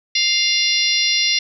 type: harmonic tone with a mistuned harmonic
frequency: 700 Hz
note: F5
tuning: 4 cents sharp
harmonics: 3 / 4 / 5 / 6 / 7 / 8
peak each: -22 / -22 / -22 / -22 / -22 / -22 dBFS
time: 0.15-1.39 s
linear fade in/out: 5 ms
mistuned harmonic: 6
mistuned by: -21 cents
effects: none